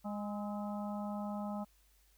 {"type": "harmonic tone with a mistuned harmonic", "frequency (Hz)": 206.2, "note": "G#3", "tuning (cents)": -12, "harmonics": [1, 3, 4, 5, 6], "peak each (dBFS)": [-38, -45, -45, -52, -51], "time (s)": [0.04, 1.65], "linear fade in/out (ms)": 20, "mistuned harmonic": 6, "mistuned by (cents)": 55, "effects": ["added 50 Hz sine -67 dBFS peak until 2.17 s", "white hiss -71 dBFS RMS until 2.17 s"]}